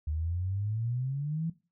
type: exponential sweep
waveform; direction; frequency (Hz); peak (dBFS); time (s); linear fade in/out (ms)
sine; up; 74.4 to 168.2; -29; 0.07-1.5; 5
effects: noise-tail reverb RT60 0.3 s tail -17 dB re dry